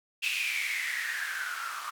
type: noise with band-pass filter sweep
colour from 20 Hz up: blue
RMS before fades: -33 dBFS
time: 0.22-1.91 s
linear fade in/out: 20 ms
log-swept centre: 2700 to 1200 Hz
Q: 9.6
effects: none